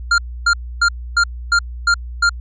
square tone bursts, 1396.9 Hz, F6, in tune, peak -11 dBFS, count 7, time 0.11-2.294 s, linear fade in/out 5 ms, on 72 ms, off 280 ms, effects added 60 Hz sine -26 dBFS peak until 2.4 s + resampled to 16000 Hz

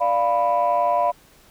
sine chord, B diminished, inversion first, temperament equal, 587.3 / 698.5 / 987.8 Hz, D5 / F5 / B5, 0 / 0 / 0 cents, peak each -22 / -19 / -20 dBFS, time 0-1.12 s, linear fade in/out 20 ms, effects tanh soft clip ceiling -11 dBFS + pink hiss -53 dBFS RMS until 1.5 s

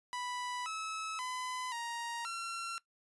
sawtooth tone with pitch steps, 988 / 1297 / 1010 / 937 / 1362 Hz, B5 / E6 / B5 / A#5 / F6, 0 / -28 / +39 / +9 / -44 cents, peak -34 dBFS, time 0.13-2.78 s, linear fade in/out 0 ms, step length 530 ms, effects noise-tail reverb RT60 0.1 s tail -19 dB re dry + resampled to 24000 Hz

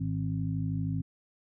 harmonic tone, 52.8 Hz, G#1, 29 cents sharp, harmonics 1 / 2 / 3 / 5, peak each -43 / -32 / -32 / -36 dBFS, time 0-1.02 s, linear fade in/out 10 ms, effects none

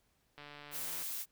click train, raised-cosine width 0.3 ms, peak -34 dBFS, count 95, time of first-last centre 0.38-1.024 s, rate 146 Hz
blue noise, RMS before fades -40 dBFS, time 0.71-1.26 s, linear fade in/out 50 ms
effects pink hiss -75 dBFS RMS until 1.31 s

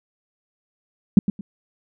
sine tone with echo, 199.7 Hz, G3, 32 cents sharp, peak -5 dBFS, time 1.17-1.19 s, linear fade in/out 2 ms, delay 110 ms, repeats 2, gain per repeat -12 dB, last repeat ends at 1.41 s, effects none

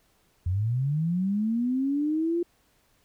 sine linear sweep, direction up, 84.7 to 349.2 Hz, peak -23 dBFS, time 0.46-2.43 s, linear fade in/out 5 ms, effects pink hiss -66 dBFS RMS until 3.04 s

